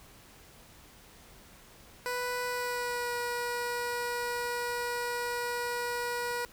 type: tone with pitch glide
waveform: 15% pulse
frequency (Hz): 493.9 to 482.6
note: B4 to B4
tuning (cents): 0 to -40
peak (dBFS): -25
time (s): 2.06-6.45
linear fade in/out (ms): 0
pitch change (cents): -40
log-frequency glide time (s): 2.47-3.14
effects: pink hiss -55 dBFS RMS until 6.52 s